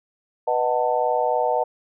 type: chord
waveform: sine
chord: B dominant seventh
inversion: none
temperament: just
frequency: 493.9 / 617.4 / 740.8 / 889 Hz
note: B4 / D#5 / F#5 / A5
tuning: 0 / -14 / +2 / +18 cents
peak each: -24 dBFS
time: 0.47-1.64 s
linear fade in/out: 10 ms
effects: none